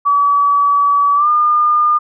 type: tone with pitch glide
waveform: sine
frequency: 1143 to 1210.3 Hz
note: D6 to D#6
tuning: -47 to -48 cents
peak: -9 dBFS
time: 0.05-1.99 s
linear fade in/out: 20 ms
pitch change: +99 cents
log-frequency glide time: 1.15-1.28 s
effects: none